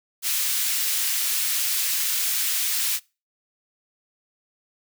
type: high-pass noise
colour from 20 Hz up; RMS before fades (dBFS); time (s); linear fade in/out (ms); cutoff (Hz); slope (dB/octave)
white; -24; 0.22-3; 50; 2000; 12
effects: noise-tail reverb RT60 0.3 s tail -24 dB re dry